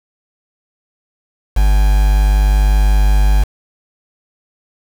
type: tone with quantisation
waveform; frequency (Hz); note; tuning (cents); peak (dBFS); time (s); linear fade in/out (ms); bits
triangle; 50.3; G1; +45; -6; 1.56-3.44; 10; 4
effects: none